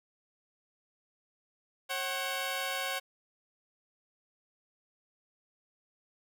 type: tone pair together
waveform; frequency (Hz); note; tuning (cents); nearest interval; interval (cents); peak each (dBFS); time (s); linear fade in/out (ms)
10% pulse; 543 / 751.1; C#5 / F#5; -36 / +26; tritone; 562; -27; 1.89-3; 20
effects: none